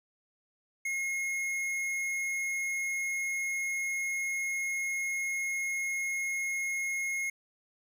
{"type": "tone with tanh clipping", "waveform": "triangle", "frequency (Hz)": 2157, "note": "C#7", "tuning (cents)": -48, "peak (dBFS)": -32, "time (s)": [0.85, 7.3], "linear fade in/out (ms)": 5, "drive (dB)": 17, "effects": []}